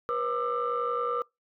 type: tone cluster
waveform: sine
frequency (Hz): 482.1 / 533 / 1196 / 1323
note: B4 / C5 / D6 / E6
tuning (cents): -42 / +32 / +31 / +6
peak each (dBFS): -30 / -38 / -29 / -33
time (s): 0.09-1.22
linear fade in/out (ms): 0
effects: noise-tail reverb RT60 0.2 s tail -25 dB re dry + tanh soft clip ceiling -19 dBFS